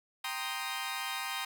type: chord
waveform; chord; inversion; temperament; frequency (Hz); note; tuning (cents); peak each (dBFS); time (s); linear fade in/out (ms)
15% pulse; C minor seventh; second; equal; 784 / 932.3 / 1046.5 / 1244.5; G5 / Bb5 / C6 / Eb6; 0 / 0 / 0 / 0; -34; 0.24-1.45; 5
effects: none